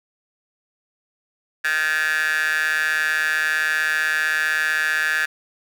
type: tone with high-pass filter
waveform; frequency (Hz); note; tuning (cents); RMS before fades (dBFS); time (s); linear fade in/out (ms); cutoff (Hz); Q
15% pulse; 155.6; D#3; 0; -21; 1.64-5.26; 10; 1700; 7
effects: none